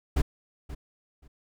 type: noise with echo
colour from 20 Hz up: brown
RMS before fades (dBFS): -22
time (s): 0.16-0.22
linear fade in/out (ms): 10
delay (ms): 530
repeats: 2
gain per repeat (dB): -15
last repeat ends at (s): 1.28
effects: none